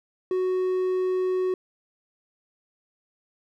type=tone; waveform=triangle; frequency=370 Hz; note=F#4; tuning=in tune; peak=-20 dBFS; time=0.31-1.54 s; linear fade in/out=2 ms; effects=none